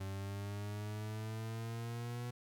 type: exponential sweep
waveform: 40% pulse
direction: up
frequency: 96.2 to 122.2 Hz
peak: -39 dBFS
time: 0-2.31 s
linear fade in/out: 10 ms
effects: 13-bit